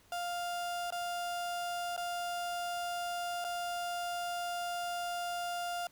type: tone with dropouts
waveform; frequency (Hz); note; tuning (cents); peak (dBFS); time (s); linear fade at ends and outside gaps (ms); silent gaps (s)
35% pulse; 700; F5; +4; -33; 0.12-5.87; 2; 0.905-0.923 / 1.965-1.976 / 3.443-3.447
effects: pink hiss -64 dBFS RMS until 5.91 s